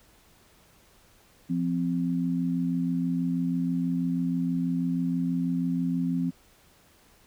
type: tone pair together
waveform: sine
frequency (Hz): 173 / 259.2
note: F3 / C4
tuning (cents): -16 / -16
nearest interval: perfect fifth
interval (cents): 700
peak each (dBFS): -27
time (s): 1.49-6.31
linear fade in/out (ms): 20
effects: pink hiss -59 dBFS RMS until 7.26 s